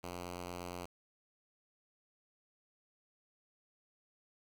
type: tone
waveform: 5% pulse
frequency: 88.5 Hz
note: F2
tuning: 23 cents sharp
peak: -31 dBFS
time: 0.03-0.86 s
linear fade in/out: 10 ms
effects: 10-bit